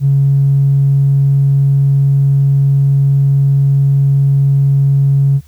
triangle tone with tanh clipping, 138.59 Hz, C#3, in tune, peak -7 dBFS, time 0-5.41 s, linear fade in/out 50 ms, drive 4 dB, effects added 74 Hz sine -40 dBFS peak until 5.47 s + white hiss -52 dBFS RMS until 5.47 s

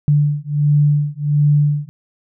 sine beating tone pair, 146.2 / 147.6 Hz, D3 / D3, -7 / +9 cents, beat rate 1.4 Hz, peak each -15 dBFS, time 0.08-1.89 s, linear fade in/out 0 ms, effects none

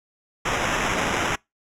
violet noise with sample-and-hold, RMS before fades -24 dBFS, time 0.45-1.36 s, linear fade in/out 10 ms, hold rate 4410 Hz, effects noise-tail reverb RT60 0.2 s tail -26 dB re dry + low-pass 8000 Hz 12 dB/octave

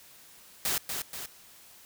white noise with echo, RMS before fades -29 dBFS, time 0.65-0.78 s, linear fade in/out 2 ms, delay 240 ms, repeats 2, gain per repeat -5 dB, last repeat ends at 1.26 s, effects white hiss -54 dBFS RMS until 1.85 s

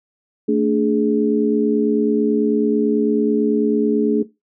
sine tone cluster, 223.4 / 292.5 / 418.3 Hz, A3 / D4 / G#4, +27 / -7 / +12 cents, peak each -18 dBFS, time 0.48-4.23 s, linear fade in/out 10 ms, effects noise-tail reverb RT60 0.2 s tail -17 dB re dry

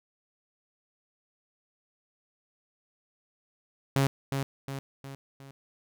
sawtooth tone with echo, 136.9 Hz, C#3, 21 cents flat, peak -18 dBFS, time 3.96-4.07 s, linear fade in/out 0 ms, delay 360 ms, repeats 4, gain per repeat -6 dB, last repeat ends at 5.51 s, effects none

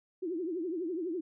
sine tone with vibrato, 344.5 Hz, F4, 24 cents flat, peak -32 dBFS, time 0.22-1.21 s, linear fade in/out 10 ms, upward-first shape triangle, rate 12 Hz, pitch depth 200 cents each way, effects none

